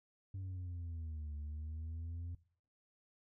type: linear two-way sweep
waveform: sine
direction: down then up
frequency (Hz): 96.7 to 73.42 to 87.1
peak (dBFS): -38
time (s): 0.34-2.35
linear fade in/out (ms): 5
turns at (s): 1.35
effects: noise-tail reverb RT60 0.5 s tail -21 dB re dry + tanh soft clip ceiling -40 dBFS